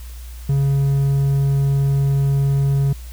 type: tone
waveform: triangle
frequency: 138.59 Hz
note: C#3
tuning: in tune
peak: -12 dBFS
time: 0.49-2.93 s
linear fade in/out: 5 ms
effects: added 60 Hz sine -31 dBFS peak until 3.12 s + white hiss -45 dBFS RMS until 3.12 s